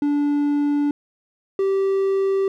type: tone pair in turn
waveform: triangle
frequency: 290 / 388.9 Hz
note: D4 / G4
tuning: -22 / -14 cents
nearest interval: perfect fourth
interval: 508 cents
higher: second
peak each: -15 dBFS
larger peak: neither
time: 0.02-0.91 / 1.59-2.48 s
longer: neither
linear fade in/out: 2 ms
effects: none